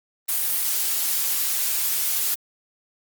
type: noise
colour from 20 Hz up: blue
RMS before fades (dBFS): -23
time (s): 0.28-2.35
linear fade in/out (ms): 10
effects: Opus 32 kbps